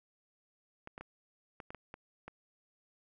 clicks, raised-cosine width 0.5 ms, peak -30 dBFS, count 8, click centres 0.874 / 0.979 / 1.01 / 1.602 / 1.705 / 1.747 / 1.941 / 2.28 s, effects none

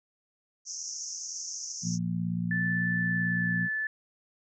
white band-pass noise, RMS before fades -38 dBFS, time 0.65-1.99 s, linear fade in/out 50 ms, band 5400 to 6600 Hz, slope 96 dB/octave
harmonic tone, 58 Hz, A#1, 8 cents flat, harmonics 2 / 3 / 4, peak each -35 / -29 / -37 dBFS, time 1.82-3.69 s, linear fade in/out 50 ms
sine tone with pitch glide, 1754 to 1742.9 Hz, A6 to A6, -6 to -17 cents, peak -28 dBFS, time 2.51-3.87 s, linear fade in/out 2 ms, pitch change -11 cents, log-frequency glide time 3.01-3.44 s
effects none

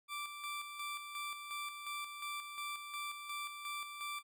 20% pulse tone with tremolo, 1172 Hz, D6, 4 cents flat, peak -35 dBFS, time 0.08-4.23 s, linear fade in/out 50 ms, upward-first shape square, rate 2.8 Hz, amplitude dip 50%, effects none

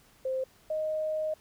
sine tone pair in turn, 523 / 622 Hz, C5 / D#5, -1 / -1 cents, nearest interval minor third, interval 300 cents, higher second, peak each -28 dBFS, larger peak neither, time 0.25-0.44 / 0.7-1.34 s, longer second, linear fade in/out 5 ms, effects pink hiss -61 dBFS RMS until 1.4 s

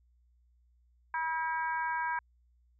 harmonic tone, 322.1 Hz, E4, 40 cents flat, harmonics 3 / 4 / 5 / 6 / 7, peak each -32 / -45 / -35 / -49 / -45 dBFS, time 1.14-2.19 s, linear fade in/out 2 ms, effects added 60 Hz sine -64 dBFS peak until 2.79 s

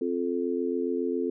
sine chord, F major, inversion second, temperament just, 261.9 / 349.2 / 436.5 Hz, C4 / F4 / A4, +2 / 0 / -14 cents, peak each -30 dBFS, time 0.01-1.3 s, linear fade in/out 5 ms, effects none

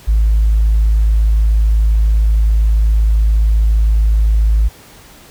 sine tone, 53.6 Hz, A1, 45 cents flat, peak -7 dBFS, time 0.07-4.69 s, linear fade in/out 20 ms, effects tanh soft clip ceiling -5 dBFS + pink hiss -41 dBFS RMS until 5.3 s

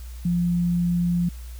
sine tone, 174.4 Hz, F3, 2 cents flat, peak -19 dBFS, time 0.25-1.29 s, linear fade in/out 5 ms, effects added 60 Hz sine -34 dBFS peak until 1.59 s + white hiss -50 dBFS RMS until 1.59 s

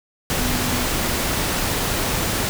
sine tone in noise, 246.9 Hz, B3, in tune, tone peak -27 dBFS, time 0.39-0.85 s, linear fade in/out 0 ms, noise pink, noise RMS -22 dBFS, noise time 0.3-2.49 s, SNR -8 dB, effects none

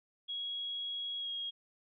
sine tone with pitch glide, 3317 to 3275 Hz, G#7 to G#7, -3 to -25 cents, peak -36 dBFS, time 0.28-1.51 s, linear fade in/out 20 ms, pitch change -22 cents, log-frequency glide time 1.19-1.29 s, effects none

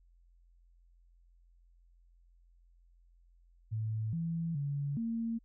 sine tone with pitch steps, 109.7 / 166 / 142.2 / 228.8 Hz, A2 / E3 / C#3 / A#3, -5 / +12 / +45 / -32 cents, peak -32 dBFS, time 3.71-5.39 s, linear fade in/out 20 ms, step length 420 ms, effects added 43 Hz sine -61 dBFS peak until 5.44 s

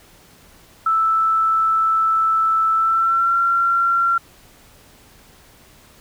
sine tone with pitch glide, 1318.5 to 1369.7 Hz, E6 to F6, 0 to -34 cents, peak -14 dBFS, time 0.86-4.18 s, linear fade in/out 5 ms, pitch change +66 cents, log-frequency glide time 2.74-3.38 s, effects pink hiss -49 dBFS RMS until 6 s

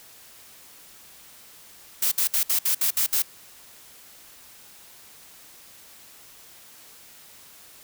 blue noise bursts, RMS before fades -22 dBFS, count 8, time 2.02-3.222 s, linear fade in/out 5 ms, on 96 ms, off 62 ms, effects white hiss -49 dBFS RMS until 7.83 s

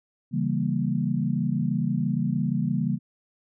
sine chord, C# diminished seventh, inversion none, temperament equal, 138.59 / 164.81 / 196 / 233.1 Hz, C#3 / E3 / G3 / Bb3, 0 / 0 / 0 / 0 cents, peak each -28 dBFS, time 0.31-2.99 s, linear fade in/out 50 ms, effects none

